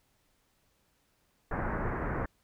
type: low-pass noise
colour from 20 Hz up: pink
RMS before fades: -33 dBFS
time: 1.51-2.26 s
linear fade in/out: 5 ms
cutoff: 1900 Hz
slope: 48 dB/octave
effects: pink hiss -72 dBFS RMS until 2.43 s